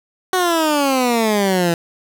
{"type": "exponential sweep", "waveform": "15% pulse", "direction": "down", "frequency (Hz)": [375.8, 166.3], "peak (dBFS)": -8, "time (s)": [0.33, 1.74], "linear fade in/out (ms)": 2, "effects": []}